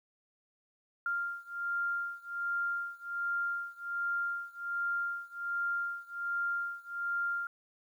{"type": "beating tone pair", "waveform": "sine", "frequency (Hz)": [1395, 1396.3], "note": ["F6", "F6"], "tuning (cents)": [-2, -1], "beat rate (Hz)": 1.3, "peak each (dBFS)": [-35, -36], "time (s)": [1.06, 7.47], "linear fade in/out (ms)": 2, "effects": ["11-bit"]}